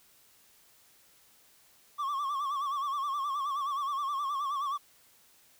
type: tone with vibrato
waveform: triangle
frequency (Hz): 1126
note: C#6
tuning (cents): +27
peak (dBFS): -28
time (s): 1.98-4.78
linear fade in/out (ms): 20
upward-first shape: sine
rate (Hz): 9.5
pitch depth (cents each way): 91
effects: white hiss -62 dBFS RMS until 5.59 s